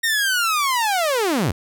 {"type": "linear sweep", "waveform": "sawtooth", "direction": "down", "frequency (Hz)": [1864.7, 70.4], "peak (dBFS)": -14, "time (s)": [0.03, 1.52], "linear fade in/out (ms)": 10, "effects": []}